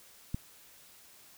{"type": "click", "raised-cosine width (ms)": 5, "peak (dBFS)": -20, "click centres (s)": 0.345, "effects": ["white hiss -57 dBFS RMS until 1.37 s"]}